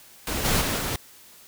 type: noise with level steps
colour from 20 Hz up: pink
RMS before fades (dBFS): -28 / -22 / -26 / -28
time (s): 0.27-0.96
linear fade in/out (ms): 2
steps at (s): 0.44 / 0.6 / 0.77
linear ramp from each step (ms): 20
effects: white hiss -50 dBFS RMS until 1.47 s